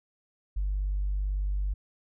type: tone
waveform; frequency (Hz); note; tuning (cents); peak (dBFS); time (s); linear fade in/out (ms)
sine; 49; G1; 0; -25; 0.56-1.74; 10
effects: tanh soft clip ceiling -22 dBFS